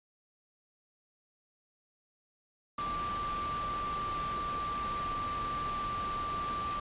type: tone in noise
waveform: sine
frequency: 1174.7 Hz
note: D6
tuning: in tune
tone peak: -33 dBFS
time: 2.78-6.8 s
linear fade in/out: 5 ms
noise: pink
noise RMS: -41 dBFS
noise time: 2.78-6.8 s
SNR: +5 dB
effects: resampled to 8000 Hz